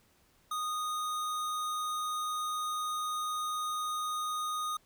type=tone; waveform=square; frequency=1237 Hz; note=D#6; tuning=10 cents flat; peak=-33 dBFS; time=0.51-4.77 s; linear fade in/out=5 ms; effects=pink hiss -67 dBFS RMS until 4.85 s